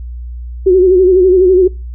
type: tone with vibrato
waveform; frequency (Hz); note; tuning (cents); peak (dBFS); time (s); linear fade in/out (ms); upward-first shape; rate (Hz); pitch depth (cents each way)
sine; 370; F#4; 0; -4; 0.66-1.68; 10; sine; 12; 64
effects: noise-tail reverb RT60 0.3 s tail -25 dB re dry + added 60 Hz sine -22 dBFS peak until 1.94 s